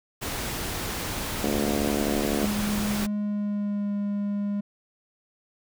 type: noise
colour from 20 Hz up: pink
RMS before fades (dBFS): -31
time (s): 0.21-3.07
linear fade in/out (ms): 20
type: harmonic tone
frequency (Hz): 72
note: D2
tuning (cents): -34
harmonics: 3 / 4 / 5 / 6 / 7 / 8 / 9 / 10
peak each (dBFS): -28 / -30 / -32 / -34 / -35 / -36 / -37 / -38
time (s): 1.43-2.46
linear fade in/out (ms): 5
type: tone with pitch glide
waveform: triangle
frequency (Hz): 207.7 to 203.5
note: G#3 to G#3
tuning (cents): 0 to -35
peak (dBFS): -23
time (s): 2.43-4.61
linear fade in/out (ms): 10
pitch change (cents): -35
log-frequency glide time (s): 3.14-3.93
effects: none